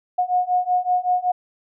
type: beating tone pair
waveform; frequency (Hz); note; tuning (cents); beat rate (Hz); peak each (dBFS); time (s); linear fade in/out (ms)
sine; 722 / 727.3; F#5 / F#5; -43 / -30; 5.3; -21 / -20; 0.18-1.32; 10
effects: none